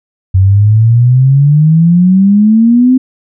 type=exponential sweep; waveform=sine; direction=up; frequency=92.5 to 261.6 Hz; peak=-3 dBFS; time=0.34-2.98 s; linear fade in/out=10 ms; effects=none